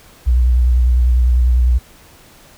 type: tone with vibrato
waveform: sine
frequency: 61.4 Hz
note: B1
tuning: 9 cents flat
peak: -9 dBFS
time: 0.26-1.79 s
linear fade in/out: 20 ms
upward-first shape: sine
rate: 10 Hz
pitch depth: 49 cents each way
effects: pink hiss -45 dBFS RMS until 2.57 s